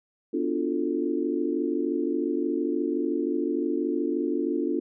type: tone cluster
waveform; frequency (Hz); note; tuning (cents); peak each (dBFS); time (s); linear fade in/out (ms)
sine; 249.2 / 292.7 / 346.1 / 371.9 / 441; B3 / D4 / F4 / F#4 / A4; +16 / -6 / -16 / +9 / +4; -32 / -28 / -28 / -37 / -33; 0.33-4.8; 10
effects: none